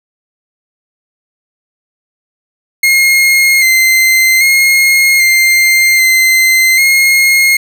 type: tone with pitch steps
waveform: 40% pulse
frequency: 2145 / 2075 / 2147 / 2099 / 2069 / 2147 Hz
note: C7 / C7 / C7 / C7 / C7 / C7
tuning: +42 / -15 / +44 / +5 / -20 / +44 cents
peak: -5 dBFS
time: 2.83-7.57 s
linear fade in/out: 5 ms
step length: 790 ms
effects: none